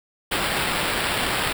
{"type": "noise with sample-and-hold", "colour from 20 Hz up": "blue", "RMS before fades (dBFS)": -24, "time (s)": [0.31, 1.53], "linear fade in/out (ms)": 10, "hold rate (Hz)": 6300, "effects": []}